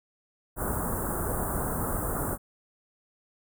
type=band-stop noise; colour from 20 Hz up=pink; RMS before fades=-30 dBFS; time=0.56-2.38 s; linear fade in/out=50 ms; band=1500 to 8500 Hz; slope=48 dB/octave; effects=none